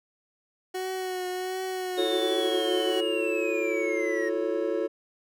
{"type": "tone with vibrato", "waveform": "30% pulse", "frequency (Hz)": 370, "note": "F#4", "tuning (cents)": 0, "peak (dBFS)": -27, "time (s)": [0.74, 3.01], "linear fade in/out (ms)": 10, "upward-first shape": "triangle", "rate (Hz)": 1.4, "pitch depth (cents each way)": 31}
{"type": "linear sweep", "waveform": "triangle", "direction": "down", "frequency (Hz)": [3729, 1847], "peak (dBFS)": -30, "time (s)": [1.97, 4.3], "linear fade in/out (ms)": 20}
{"type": "chord", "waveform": "triangle", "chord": "F# minor seventh", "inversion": "third", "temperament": "equal with one note detuned", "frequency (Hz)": [329.6, 360.5, 440, 554.4], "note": ["E4", "F#4", "A4", "C#5"], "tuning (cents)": [0, -45, 0, 0], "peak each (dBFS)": [-30, -29, -28, -29], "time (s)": [1.97, 4.88], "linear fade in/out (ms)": 20}
{"effects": []}